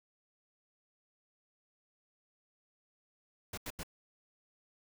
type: noise bursts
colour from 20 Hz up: pink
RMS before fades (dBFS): -41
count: 3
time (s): 3.53-3.833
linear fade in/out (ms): 5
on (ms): 45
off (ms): 84
effects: none